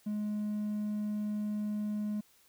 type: tone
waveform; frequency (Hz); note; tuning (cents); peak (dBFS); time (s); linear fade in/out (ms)
triangle; 209.9; G#3; +19; -29; 0.06-2.21; 10
effects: tanh soft clip ceiling -25 dBFS + white hiss -65 dBFS RMS until 2.48 s